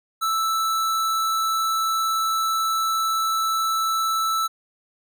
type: tone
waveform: square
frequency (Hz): 1318.5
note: E6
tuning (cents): 0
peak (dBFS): -21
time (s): 0.21-4.48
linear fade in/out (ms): 20
effects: none